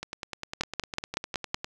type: two click trains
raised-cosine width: 0.2 ms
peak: -17 / -10 dBFS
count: 17 / 6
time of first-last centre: 0.03-1.645 / 0.61-1.545 s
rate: 9.91 / 5.35 Hz
effects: none